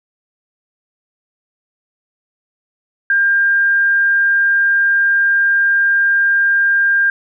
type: tone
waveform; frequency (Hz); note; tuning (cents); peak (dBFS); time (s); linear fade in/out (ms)
sine; 1600; G6; +35; -10; 3.1-7.1; 2
effects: none